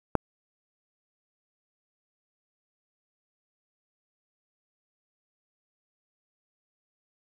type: click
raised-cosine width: 1 ms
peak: -7 dBFS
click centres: 0.153 s
effects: 7-bit